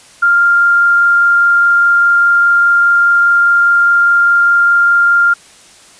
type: tone with frequency modulation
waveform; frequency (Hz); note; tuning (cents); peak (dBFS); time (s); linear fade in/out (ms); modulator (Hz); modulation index
sine; 1396.9; F6; 0; -6; 0.22-5.34; 10; 24.9; 0.26
effects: white hiss -41 dBFS RMS until 5.99 s + resampled to 22050 Hz